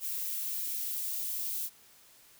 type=noise with high-pass filter sweep; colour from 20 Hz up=violet; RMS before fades=-35 dBFS; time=0-1.7 s; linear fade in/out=50 ms; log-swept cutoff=1700 to 3000 Hz; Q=1.1; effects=white hiss -59 dBFS RMS until 2.39 s